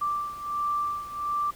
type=beating tone pair; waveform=sine; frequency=1174.7 / 1176.1 Hz; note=D6 / D6; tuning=0 / +2 cents; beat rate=1.4 Hz; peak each=-28 / -32 dBFS; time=0.01-1.51 s; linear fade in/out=10 ms; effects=pink hiss -50 dBFS RMS until 1.55 s